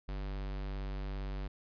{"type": "tone", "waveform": "square", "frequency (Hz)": 48.78, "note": "G1", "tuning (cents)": -8, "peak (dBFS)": -37, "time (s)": [0.08, 1.48], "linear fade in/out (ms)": 10, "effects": ["resampled to 11025 Hz"]}